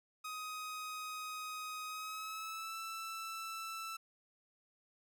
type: tone with pitch glide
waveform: sawtooth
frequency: 1255 to 1325.8 Hz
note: D#6 to E6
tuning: +15 to +10 cents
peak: -38 dBFS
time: 0.24-3.97 s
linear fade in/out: 10 ms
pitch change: +95 cents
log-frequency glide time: 1.87-2.77 s
effects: none

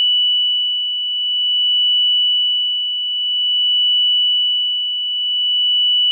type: beating tone pair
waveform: sine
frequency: 2960 / 2960.5 Hz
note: F#7 / F#7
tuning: 0 / 0 cents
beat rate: 0.5 Hz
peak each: -23 / -14 dBFS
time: 0-6.11 s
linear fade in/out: 0 ms
effects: none

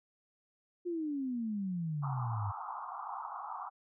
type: exponential sweep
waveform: sine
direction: down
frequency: 359.2 to 97.4 Hz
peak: -33 dBFS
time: 0.85-2.52 s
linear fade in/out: 20 ms
type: band-pass noise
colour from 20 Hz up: pink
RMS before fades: -42 dBFS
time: 2.02-3.7 s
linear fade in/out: 20 ms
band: 740 to 1300 Hz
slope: 96 dB/octave
effects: none

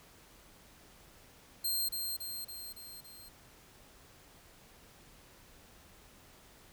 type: tone with echo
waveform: 10% pulse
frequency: 4186 Hz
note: C8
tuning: in tune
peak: -24 dBFS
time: 1.64-1.89 s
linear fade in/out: 10 ms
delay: 280 ms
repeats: 5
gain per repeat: -4 dB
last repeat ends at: 3.29 s
effects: pink hiss -59 dBFS RMS until 6.72 s

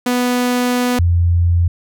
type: tone pair in turn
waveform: sawtooth / sine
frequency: 246.9 / 86.24 Hz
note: B3 / F2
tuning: 0 / -21 cents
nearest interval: octave + tritone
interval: 1821 cents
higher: first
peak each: -10 dBFS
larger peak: neither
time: 0.06-0.99 / 0.99-1.68 s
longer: first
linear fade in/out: 5 ms
effects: none

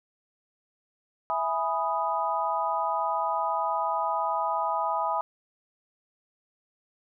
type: chord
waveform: sine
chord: E major seventh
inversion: none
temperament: equal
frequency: 659.3 / 830.6 / 987.8 / 1244.5 Hz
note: E5 / G#5 / B5 / D#6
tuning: 0 / 0 / 0 / 0 cents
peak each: -32 / -30 / -29 / -31 dBFS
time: 1.3-5.21 s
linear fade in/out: 0 ms
effects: none

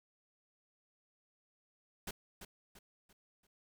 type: noise with echo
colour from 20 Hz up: pink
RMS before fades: -42 dBFS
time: 2.07-2.11 s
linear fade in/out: 5 ms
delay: 340 ms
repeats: 4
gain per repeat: -8 dB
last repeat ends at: 3.47 s
effects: none

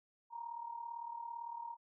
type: tone with amplitude modulation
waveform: sine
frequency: 936 Hz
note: A#5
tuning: 7 cents sharp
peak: -39 dBFS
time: 0.3-1.77 s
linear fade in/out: 50 ms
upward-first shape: sine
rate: 37.8 Hz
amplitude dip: 70%
effects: none

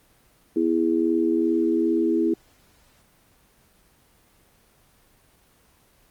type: chord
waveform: sine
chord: E major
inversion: second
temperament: equal with one note detuned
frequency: 246.9 / 329.6 / 412 Hz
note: B3 / E4 / G#4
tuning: 0 / 0 / -14 cents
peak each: -26 / -20 / -26 dBFS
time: 0.56-2.34 s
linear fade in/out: 5 ms
effects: pink hiss -59 dBFS RMS until 6.1 s + Opus 24 kbps

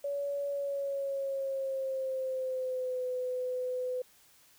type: tone with pitch glide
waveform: sine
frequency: 566 to 504.2 Hz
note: C#5 to B4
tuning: +36 to +36 cents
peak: -31 dBFS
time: 0.04-4.02 s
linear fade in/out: 5 ms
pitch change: -200 cents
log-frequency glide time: 0.48-3.05 s
effects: white hiss -62 dBFS RMS until 4.58 s

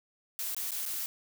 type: noise with dropouts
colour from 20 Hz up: blue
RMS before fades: -35 dBFS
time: 0.39-1.06 s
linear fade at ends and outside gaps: 0 ms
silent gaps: 0.547-0.566 / 0.708-0.718 / 0.854-0.861 s
effects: none

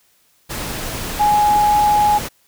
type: tone in noise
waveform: sine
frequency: 835 Hz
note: G#5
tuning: 9 cents sharp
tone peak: -11 dBFS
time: 1.19-2.19 s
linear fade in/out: 20 ms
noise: pink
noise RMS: -26 dBFS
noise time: 0.49-2.29 s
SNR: +12 dB
effects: white hiss -58 dBFS RMS until 2.47 s

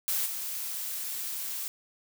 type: noise with level steps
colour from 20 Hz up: blue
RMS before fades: -29 / -35 dBFS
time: 0.08-1.68 s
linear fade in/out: 0 ms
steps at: 0.25 s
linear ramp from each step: 20 ms
effects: none

